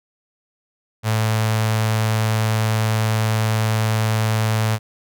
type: tone with notch filter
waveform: sawtooth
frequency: 110 Hz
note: A2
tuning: in tune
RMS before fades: -19 dBFS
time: 1.03-4.79 s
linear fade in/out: 50 ms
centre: 300 Hz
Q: 0.87
effects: none